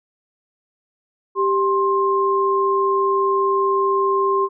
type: tone pair together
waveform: sine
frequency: 392 / 1057.5 Hz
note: G4 / C6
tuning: 0 / +18 cents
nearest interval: octave + perfect fourth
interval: 1718 cents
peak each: -18 dBFS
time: 1.35-4.49 s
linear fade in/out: 50 ms
effects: none